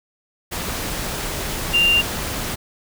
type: tone in noise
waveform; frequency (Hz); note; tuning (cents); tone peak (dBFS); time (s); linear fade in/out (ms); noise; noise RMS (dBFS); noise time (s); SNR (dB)
sine; 2787; F7; -4; -13; 1.73-2.02; 20; pink; -26; 0.51-2.56; +10
effects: none